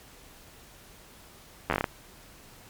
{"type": "slowing click train", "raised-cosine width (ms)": 0.5, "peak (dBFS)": -10, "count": 8, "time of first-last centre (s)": [1.7, 1.842], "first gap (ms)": 11, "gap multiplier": 1.2, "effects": ["pink hiss -52 dBFS RMS until 2.69 s", "MP3 96 kbps"]}